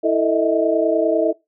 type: tone cluster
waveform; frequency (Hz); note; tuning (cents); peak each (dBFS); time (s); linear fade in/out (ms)
sine; 328.1 / 443.4 / 617 / 647; E4 / A4 / D#5 / E5; -8 / +13 / -15 / -32; -20; 0.03-1.33; 20
effects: noise-tail reverb RT60 0.2 s tail -22 dB re dry